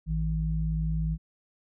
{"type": "tone pair together", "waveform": "sine", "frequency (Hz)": [56.25, 159.1], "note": ["A1", "D#3"], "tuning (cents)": [39, 39], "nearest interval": "octave + tritone", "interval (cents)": 1800, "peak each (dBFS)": -28, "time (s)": [0.06, 1.18], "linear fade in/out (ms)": 50, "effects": []}